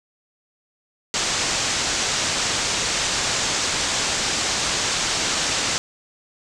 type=low-pass noise; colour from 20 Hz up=white; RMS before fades=-23 dBFS; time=1.14-5.78 s; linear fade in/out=0 ms; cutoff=7700 Hz; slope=48 dB/octave; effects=none